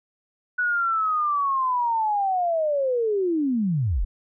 sine linear sweep, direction down, 1481 to 30.87 Hz, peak -20 dBFS, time 0.58-4.05 s, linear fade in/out 10 ms, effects none

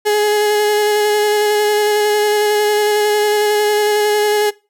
35% pulse tone with vibrato, 419.1 Hz, G#4, 16 cents sharp, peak -10 dBFS, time 0.05-4.51 s, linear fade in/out 20 ms, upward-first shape square, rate 11 Hz, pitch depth 11 cents each way, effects noise-tail reverb RT60 0.3 s tail -22 dB re dry

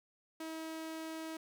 sawtooth tone, 320.7 Hz, E4, 48 cents flat, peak -37 dBFS, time 0.4-1.37 s, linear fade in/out 5 ms, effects none

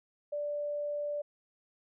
sine tone, 586 Hz, D5, 4 cents flat, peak -32 dBFS, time 0.32-1.22 s, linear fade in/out 10 ms, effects none

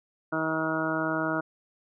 harmonic tone, 159.3 Hz, D#3, 41 cents sharp, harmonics 1 / 2 / 3 / 4 / 5 / 6 / 7 / 8 / 9, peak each -37 / -30 / -39 / -32 / -41 / -37 / -40 / -35 / -32 dBFS, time 0.32-1.41 s, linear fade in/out 10 ms, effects none

